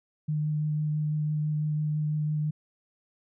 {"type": "tone with vibrato", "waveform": "sine", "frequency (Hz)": 151.8, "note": "D#3", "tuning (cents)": -42, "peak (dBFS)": -25, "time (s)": [0.28, 2.51], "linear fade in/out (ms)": 10, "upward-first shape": "triangle", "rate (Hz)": 6, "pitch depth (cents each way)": 13, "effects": []}